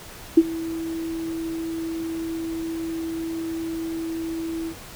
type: tone with ADSR envelope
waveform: sine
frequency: 327.7 Hz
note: E4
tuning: 10 cents flat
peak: -6 dBFS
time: 0.37-4.75 s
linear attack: 8 ms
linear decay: 43 ms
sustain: -20 dB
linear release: 74 ms
effects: pink hiss -41 dBFS RMS until 4.95 s